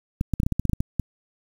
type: clicks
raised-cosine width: 5 ms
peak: -10 dBFS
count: 12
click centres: 0.211 / 0.337 / 0.401 / 0.433 / 0.465 / 0.523 / 0.596 / 0.653 / 0.696 / 0.733 / 0.805 / 0.997 s
effects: 7-bit